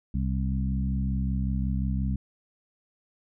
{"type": "harmonic tone with a mistuned harmonic", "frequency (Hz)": 65.41, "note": "C2", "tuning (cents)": 0, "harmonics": [1, 2, 3, 4], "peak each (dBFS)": [-27, -31, -30, -39], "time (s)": [0.14, 2.16], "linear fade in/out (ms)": 5, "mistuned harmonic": 1, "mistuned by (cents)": -17, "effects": []}